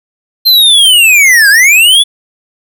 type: linear two-way sweep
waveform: square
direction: down then up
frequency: 4186 to 1568 to 3496 Hz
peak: -3 dBFS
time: 0.45-2.04 s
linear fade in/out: 20 ms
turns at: 1.49 s
effects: none